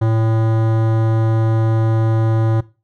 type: tone with hard clipping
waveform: sine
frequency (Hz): 111.8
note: A2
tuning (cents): +28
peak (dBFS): -15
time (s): 0.01-2.61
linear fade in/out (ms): 10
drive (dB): 17
effects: noise-tail reverb RT60 0.3 s tail -19 dB re dry